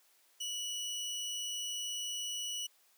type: tone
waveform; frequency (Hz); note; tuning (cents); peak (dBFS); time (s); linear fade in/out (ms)
25% pulse; 2941; F#7; -11; -33; 0.4-2.67; 10
effects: white hiss -68 dBFS RMS until 2.97 s + high-pass 400 Hz 12 dB/octave